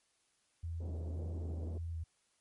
sine tone with vibrato, 82.41 Hz, E2, in tune, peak -37 dBFS, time 0.63-2.04 s, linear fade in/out 10 ms, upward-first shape square, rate 1.9 Hz, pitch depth 22 cents each way
pink band-pass noise, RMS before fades -49 dBFS, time 0.8-1.78 s, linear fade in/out 5 ms, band 110 to 580 Hz, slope 24 dB/octave
effects white hiss -75 dBFS RMS until 2.4 s + MP3 48 kbps

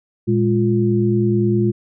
sine tone cluster, 116 / 205.5 / 350.1 Hz, A#2 / G#3 / F4, -8 / -18 / +4 cents, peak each -18 dBFS, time 0.27-1.72 s, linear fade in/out 20 ms, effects none

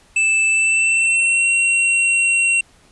square tone with pitch glide, 2637 to 2735 Hz, E7 to F7, 0 to -37 cents, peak -14 dBFS, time 0.16-2.61 s, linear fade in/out 5 ms, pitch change +63 cents, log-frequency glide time 0.49-1.49 s, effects pink hiss -52 dBFS RMS until 2.91 s + resampled to 24000 Hz

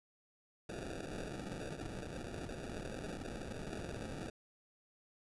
violet noise with sample-and-hold, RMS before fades -44 dBFS, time 0.69-4.3 s, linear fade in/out 5 ms, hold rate 1050 Hz, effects resampled to 24000 Hz

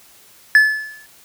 triangle tone with exponential decay, 1729 Hz, A6, 31 cents flat, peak -3 dBFS, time 0.55-1.06 s, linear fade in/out 1 ms, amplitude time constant 110 ms, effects white hiss -48 dBFS RMS until 1.24 s

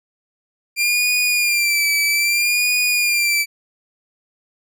sawtooth tone with vibrato, 2382 Hz, D7, 24 cents sharp, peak -12 dBFS, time 0.76-3.46 s, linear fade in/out 50 ms, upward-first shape sine, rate 0.62 Hz, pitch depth 58 cents each way, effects none

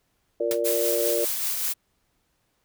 harmonic tone, 116.6 Hz, A#2, 1 cent sharp, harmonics 3 / 4 / 5, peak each -29 / -26 / -26 dBFS, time 0.4-1.25 s, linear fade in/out 5 ms
white noise with exponential decay, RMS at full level -26 dBFS, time 0.51-0.62 s, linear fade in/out 1 ms, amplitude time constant 22 ms
blue noise with tremolo, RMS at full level -26 dBFS, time 0.64-1.74 s, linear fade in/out 20 ms, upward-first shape sine, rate 5.1 Hz, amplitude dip 30%
effects pink hiss -71 dBFS RMS until 2.64 s

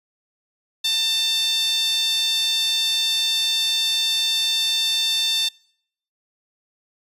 sawtooth tone with high-pass filter, 896 Hz, A5, 31 cents sharp, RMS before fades -21 dBFS, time 0.84-5.49 s, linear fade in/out 10 ms, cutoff 3800 Hz, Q 7.4, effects noise-tail reverb RT60 0.7 s tail -26 dB re dry + resampled to 32000 Hz

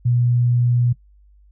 sine tone, 121.5 Hz, B2, 28 cents flat, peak -14 dBFS, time 0.05-0.93 s, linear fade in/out 10 ms, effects noise-tail reverb RT60 0.1 s tail -18 dB re dry + added 50 Hz sine -48 dBFS peak until 1.51 s

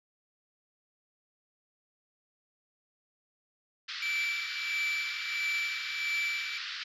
white band-pass noise, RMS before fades -39 dBFS, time 3.88-6.84 s, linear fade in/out 10 ms, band 1300 to 4900 Hz, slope 48 dB/octave
triangle tone with tremolo, 2326 Hz, D7, 17 cents flat, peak -27 dBFS, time 4.02-6.58 s, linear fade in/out 2 ms, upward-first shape sine, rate 1.5 Hz, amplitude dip 65%
effects none

